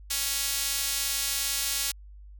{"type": "tone with high-pass filter", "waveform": "sawtooth", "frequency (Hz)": 277.2, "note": "C#4", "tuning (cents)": 0, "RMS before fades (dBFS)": -29, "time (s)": [0.1, 1.92], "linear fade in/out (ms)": 10, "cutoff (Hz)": 4500, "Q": 0.59, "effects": ["added 50 Hz sine -44 dBFS peak until 2.39 s"]}